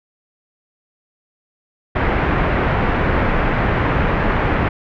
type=low-pass noise; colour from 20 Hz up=pink; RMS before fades=-17 dBFS; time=1.95-4.69 s; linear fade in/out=10 ms; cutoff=2200 Hz; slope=24 dB/octave; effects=none

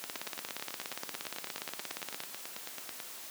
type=two click trains; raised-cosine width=0.2 ms; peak=-22 / -19 dBFS; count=27 / 38; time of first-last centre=0.16-3.002 / 0.04-2.204 s; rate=9.15 / 17.1 Hz; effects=white hiss -46 dBFS RMS until 3.3 s + high-pass 200 Hz 12 dB/octave

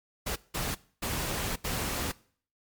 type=noise bursts at uneven times; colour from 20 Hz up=pink; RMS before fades=-32 dBFS; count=4; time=0.26-0.36 / 0.54-0.75 / 1.02-1.56 / 1.64-2.12 s; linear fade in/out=10 ms; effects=noise-tail reverb RT60 0.5 s tail -21 dB re dry + MP3 96 kbps

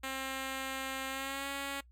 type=tone with pitch glide; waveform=5% pulse; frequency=266.2 to 277.5 Hz; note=C4 to C#4; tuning=+30 to +2 cents; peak=-25 dBFS; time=0.03-1.81 s; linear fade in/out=10 ms; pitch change=+72 cents; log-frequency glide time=1.09-1.48 s; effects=noise-tail reverb RT60 0.1 s tail -22 dB re dry + added 60 Hz sine -57 dBFS peak until 1.91 s

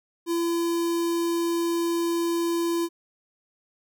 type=tone with notch filter; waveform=square; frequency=338.5 Hz; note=E4; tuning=46 cents sharp; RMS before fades=-25 dBFS; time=0.26-2.89 s; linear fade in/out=50 ms; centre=2000 Hz; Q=1.1; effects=none

